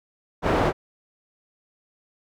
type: low-pass noise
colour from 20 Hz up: white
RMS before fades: -21 dBFS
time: 0.42-0.73 s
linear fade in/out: 50 ms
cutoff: 840 Hz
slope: 12 dB/octave
effects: none